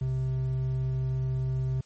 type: tone pair together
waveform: triangle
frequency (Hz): 60.95 / 130.2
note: B1 / C3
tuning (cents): -22 / -8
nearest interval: octave + minor second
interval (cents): 1314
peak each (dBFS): -35 / -24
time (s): 0.01-1.81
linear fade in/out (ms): 5
effects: white hiss -62 dBFS RMS until 1.85 s + MP3 32 kbps